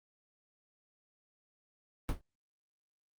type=noise with exponential decay; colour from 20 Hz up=brown; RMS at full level=-25 dBFS; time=2.09-2.21 s; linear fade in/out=0 ms; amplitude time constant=26 ms; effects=Opus 32 kbps